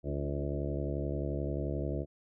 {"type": "harmonic tone with a mistuned harmonic", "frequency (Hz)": 71.4, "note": "D2", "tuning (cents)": -48, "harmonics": [1, 2, 3, 4, 5, 6, 7, 8, 9], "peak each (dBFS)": [-36, -37, -44, -41, -40, -45, -43, -44, -44], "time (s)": [0.03, 2.06], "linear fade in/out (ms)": 50, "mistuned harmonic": 5, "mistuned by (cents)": -32, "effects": []}